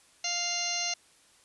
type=harmonic tone; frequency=698.5 Hz; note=F5; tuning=in tune; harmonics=1 / 2 / 3 / 4 / 5 / 6 / 7 / 8 / 9; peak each=-39 / -46 / -38 / -36 / -44 / -35 / -43 / -36 / -35 dBFS; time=0.24-0.94 s; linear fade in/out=5 ms; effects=white hiss -61 dBFS RMS until 1.44 s + resampled to 24000 Hz